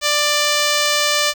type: tone with notch filter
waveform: 5% pulse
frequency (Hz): 591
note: D5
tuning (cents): +11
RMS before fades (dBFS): -17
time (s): 0.01-1.34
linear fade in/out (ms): 50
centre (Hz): 12000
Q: 0.87
effects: 7-bit